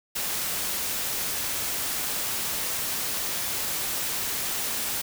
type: noise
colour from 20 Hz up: white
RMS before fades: -29 dBFS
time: 0.15-5.02 s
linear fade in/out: 10 ms
effects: none